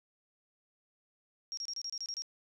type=tone bursts; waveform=sine; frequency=5588 Hz; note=F8; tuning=in tune; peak=-36 dBFS; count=9; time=1.52-2.221 s; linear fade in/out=0 ms; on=53 ms; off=28 ms; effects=none